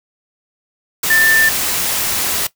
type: tone in noise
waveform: sine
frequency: 1781 Hz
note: A6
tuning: 21 cents sharp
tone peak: -10 dBFS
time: 1.1-1.49 s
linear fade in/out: 5 ms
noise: white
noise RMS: -18 dBFS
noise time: 1.03-2.47 s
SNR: +5 dB
effects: noise-tail reverb RT60 0.1 s tail -17 dB re dry